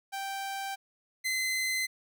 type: tone pair in turn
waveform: sawtooth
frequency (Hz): 783 / 2052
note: G5 / C7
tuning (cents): -2 / -34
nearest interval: octave + perfect fourth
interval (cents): 1668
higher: second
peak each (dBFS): -30 / -25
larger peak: second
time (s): 0.12-0.76 / 1.24-1.87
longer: first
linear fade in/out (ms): 20
effects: none